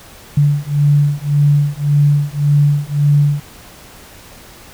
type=beating tone pair; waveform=sine; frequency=144.3 / 146.1 Hz; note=D3 / D3; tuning=-30 / -9 cents; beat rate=1.8 Hz; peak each=-13 dBFS; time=0.37-3.4 s; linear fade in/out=5 ms; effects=pink hiss -39 dBFS RMS until 4.73 s